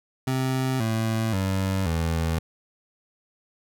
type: tone with pitch steps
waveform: 25% pulse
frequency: 130.81 / 111.92 / 95.76 / 81.93 Hz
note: C3 / A2 / G2 / E2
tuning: 0 / +30 / -40 / -10 cents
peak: -19 dBFS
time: 0.27-2.39 s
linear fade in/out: 5 ms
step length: 530 ms
effects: none